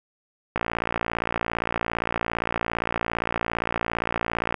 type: click train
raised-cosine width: 0.5 ms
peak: -9 dBFS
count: 230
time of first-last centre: 0.56-4.543 s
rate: 57.5 Hz
effects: none